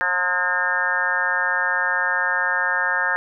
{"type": "harmonic tone with a mistuned harmonic", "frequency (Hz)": 180, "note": "F#3", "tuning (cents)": -47, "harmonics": [3, 4, 5, 6, 7, 8, 9, 10], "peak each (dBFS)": [-33, -33, -28, -32, -29, -28, -22, -24], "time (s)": [0.01, 3.16], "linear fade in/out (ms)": 0, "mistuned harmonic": 6, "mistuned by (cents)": -58, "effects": []}